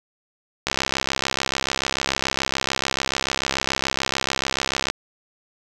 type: click train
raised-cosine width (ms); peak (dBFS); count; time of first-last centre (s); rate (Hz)
0.2; -3; 284; 0.67-4.9; 66.9
effects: none